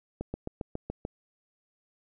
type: slowing click train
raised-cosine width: 2 ms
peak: -20 dBFS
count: 7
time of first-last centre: 0.21-1.051 s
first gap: 130 ms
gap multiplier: 1.03
effects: none